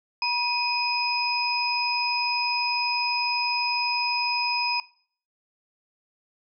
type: tone cluster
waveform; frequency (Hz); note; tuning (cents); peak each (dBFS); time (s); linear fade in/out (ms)
sine; 962 / 2492 / 5040; B5 / D#7 / D#8; -46 / +2 / +21; -27; 0.22-4.8; 2
effects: noise-tail reverb RT60 0.5 s tail -20 dB re dry